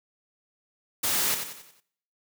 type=noise with echo; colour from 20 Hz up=white; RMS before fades=-26 dBFS; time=1.03-1.35 s; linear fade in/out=10 ms; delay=91 ms; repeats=5; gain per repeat=-7 dB; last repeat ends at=1.805 s; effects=noise-tail reverb RT60 0.7 s tail -22 dB re dry + high-pass 100 Hz 12 dB/octave